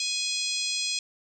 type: harmonic tone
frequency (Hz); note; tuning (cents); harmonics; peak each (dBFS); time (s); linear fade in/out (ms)
834; G#5; +7; 3 / 4 / 5 / 6 / 7 / 8 / 9 / 10; -34 / -34 / -32 / -33 / -38 / -39 / -37 / -40; 0-0.99; 2
effects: 10-bit